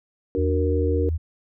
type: chord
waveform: sine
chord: D augmented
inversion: none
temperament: equal with one note detuned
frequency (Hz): 293.7 / 372.4 / 466.2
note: D4 / F#4 / A#4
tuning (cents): 0 / +11 / 0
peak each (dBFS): -27 / -28 / -24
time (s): 0.35-1.09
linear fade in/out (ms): 0
type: tone with pitch glide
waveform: sine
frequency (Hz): 81.5 to 80.75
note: E2 to E2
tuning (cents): -19 to -35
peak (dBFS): -21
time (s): 0.37-1.18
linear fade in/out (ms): 20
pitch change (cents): -16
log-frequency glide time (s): 0.7-0.82
effects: none